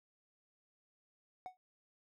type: tone with exponential decay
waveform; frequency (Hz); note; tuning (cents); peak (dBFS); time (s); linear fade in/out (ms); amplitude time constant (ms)
triangle; 740; F#5; 0; -37; 1.46-1.57; 0; 23
effects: none